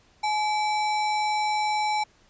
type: tone with sample-and-hold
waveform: sine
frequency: 849 Hz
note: G#5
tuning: 38 cents sharp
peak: -22 dBFS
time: 0.23-2.04 s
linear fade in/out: 10 ms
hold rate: 3150 Hz
effects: pink hiss -60 dBFS RMS until 2.29 s + resampled to 16000 Hz